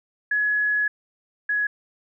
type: tone pair in turn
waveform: sine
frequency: 1689 / 1678.3 Hz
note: G#6 / G#6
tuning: +29 / +18 cents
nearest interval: unison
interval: 11 cents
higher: first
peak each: -19 / -20 dBFS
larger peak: first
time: 0.31-0.88 / 1.49-1.67 s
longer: first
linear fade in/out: 5 ms
effects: none